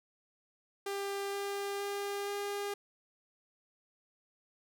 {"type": "tone with pitch steps", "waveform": "sawtooth", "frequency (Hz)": [397.9, 400.2, 402.5, 404.9], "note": ["G4", "G4", "G4", "G#4"], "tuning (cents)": [26, 36, 46, -44], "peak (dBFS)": -31, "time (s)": [0.86, 2.74], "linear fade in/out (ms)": 5, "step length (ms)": 470, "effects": []}